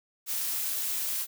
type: noise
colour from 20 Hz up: blue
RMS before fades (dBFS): -31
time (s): 0.26-1.27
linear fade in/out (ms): 50
effects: none